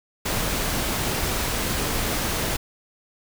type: noise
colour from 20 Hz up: pink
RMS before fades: -25 dBFS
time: 0.25-2.57 s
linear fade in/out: 10 ms
effects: none